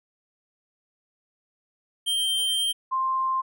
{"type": "tone pair in turn", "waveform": ["square", "sine"], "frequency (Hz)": [3149, 1050.9], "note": ["G7", "C6"], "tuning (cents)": [7, 7], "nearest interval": "octave + perfect fifth", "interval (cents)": 1900, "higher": "first", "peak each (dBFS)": [-23, -22], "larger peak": "second", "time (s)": [[2.06, 2.73], [2.91, 3.42]], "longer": "first", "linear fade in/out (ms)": 20, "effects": []}